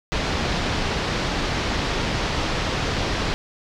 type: low-pass noise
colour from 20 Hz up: pink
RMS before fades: -24 dBFS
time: 0.12-3.34 s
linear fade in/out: 0 ms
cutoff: 5300 Hz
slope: 24 dB/octave
effects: none